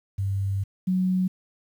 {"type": "tone pair in turn", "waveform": "sine", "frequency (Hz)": [98, 185], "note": ["G2", "F#3"], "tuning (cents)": [0, 0], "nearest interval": "major seventh", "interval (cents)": 1100, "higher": "second", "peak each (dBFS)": [-23, -20], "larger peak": "second", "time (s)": [[0.18, 0.64], [0.87, 1.28]], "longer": "first", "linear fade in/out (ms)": 10, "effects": ["9-bit"]}